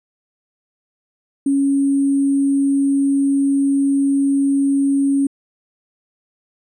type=tone with sample-and-hold; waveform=sine; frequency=277.2 Hz; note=C#4; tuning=in tune; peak=-13 dBFS; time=1.46-5.27 s; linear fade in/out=5 ms; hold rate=8820 Hz; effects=resampled to 22050 Hz